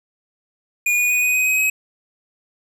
square tone with pitch steps, 2440 / 2457 / 2474 / 2491 / 2509 / 2526 / 2544 Hz, D#7 / D#7 / D#7 / D#7 / D#7 / D#7 / D#7, -34 / -22 / -10 / +1 / +14 / +26 / +38 cents, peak -16 dBFS, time 0.86-1.7 s, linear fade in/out 5 ms, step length 120 ms, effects none

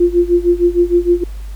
sine tone with tremolo, 349.2 Hz, F4, in tune, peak -6 dBFS, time 0-1.24 s, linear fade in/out 5 ms, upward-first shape sine, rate 6.5 Hz, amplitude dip 90%, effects added 50 Hz sine -24 dBFS peak until 1.55 s + pink hiss -45 dBFS RMS until 1.55 s

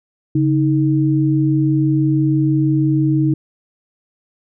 sine tone pair together, 140 / 313.9 Hz, C#3 / D#4, +18 / +15 cents, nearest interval octave + major second, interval 1397 cents, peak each -15 dBFS, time 0.35-3.34 s, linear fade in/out 5 ms, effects none

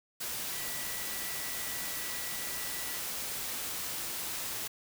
sine tone in noise, 1954 Hz, B6, 19 cents flat, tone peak -46 dBFS, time 0.52-2.99 s, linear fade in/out 10 ms, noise white, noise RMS -37 dBFS, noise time 0.2-4.68 s, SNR -12 dB, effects none

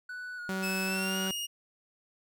triangle tone with vibrato, 1465 Hz, F#6, 18 cents flat, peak -36 dBFS, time 0.09-1.28 s, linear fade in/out 5 ms, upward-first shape square, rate 1.7 Hz, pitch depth 23 cents each way
sawtooth tone, 190.3 Hz, F#3, 49 cents sharp, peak -28 dBFS, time 0.49-1.31 s, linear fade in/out 0 ms
sawtooth tone with pitch glide, 2606 to 2858 Hz, E7 to F7, -20 to +39 cents, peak -30 dBFS, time 0.62-1.47 s, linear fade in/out 20 ms, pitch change +159 cents, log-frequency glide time 0.86-1.18 s
effects none

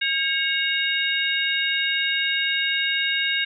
sine tone cluster, 1618 / 2205 / 2824 / 3748 Hz, G#6 / C#7 / F7 / A#7, -46 / -10 / +19 / +9 cents, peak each -26 dBFS, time 0.01-3.45 s, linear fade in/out 10 ms, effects none

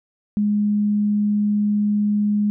sine tone, 207.7 Hz, G#3, in tune, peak -16 dBFS, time 0.37-2.5 s, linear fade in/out 0 ms, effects none

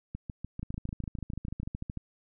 two click trains, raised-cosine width 5 ms, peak -24 / -23 dBFS, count 11 / 19, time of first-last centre 0.15-1.631 / 0.63-1.973 s, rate 6.75 / 13.4 Hz, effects none

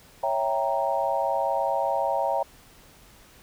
sine chord, C# diminished seventh, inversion none, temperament equal, 554.4 / 659.3 / 784 / 932.3 Hz, C#5 / E5 / G5 / Bb5, 0 / 0 / 0 / 0 cents, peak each -28 dBFS, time 0.23-2.43 s, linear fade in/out 5 ms, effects pink hiss -53 dBFS RMS until 3.42 s

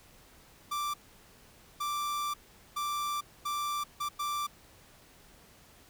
45% pulse tone bursts at uneven times, 1174.7 Hz, D6, in tune, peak -31 dBFS, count 6, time 0.71-0.94 / 1.8-2.34 / 2.76-3.21 / 3.45-3.84 / 4-4.09 / 4.19-4.47 s, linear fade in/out 10 ms, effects pink hiss -58 dBFS RMS until 5.89 s

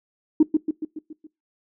sine tone with echo, 309.9 Hz, D#4, 7 cents flat, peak -9 dBFS, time 0.4-0.43 s, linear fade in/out 5 ms, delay 140 ms, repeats 6, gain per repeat -5 dB, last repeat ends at 1.27 s, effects noise-tail reverb RT60 0.2 s tail -21 dB re dry + tanh soft clip ceiling -6 dBFS

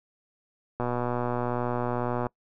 click train, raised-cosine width 1 ms, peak -15 dBFS, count 180, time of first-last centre 0.8-2.267 s, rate 122 Hz, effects noise-tail reverb RT60 0.1 s tail -24 dB re dry

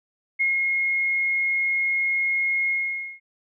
sine tone with ADSR envelope, 2154 Hz, C7, 50 cents sharp, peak -18 dBFS, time 0.39-3.2 s, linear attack 20 ms, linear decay 150 ms, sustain -2 dB, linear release 500 ms, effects none

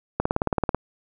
click train, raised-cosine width 1 ms, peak -7 dBFS, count 11, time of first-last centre 0.2-0.746 s, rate 18.3 Hz, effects none

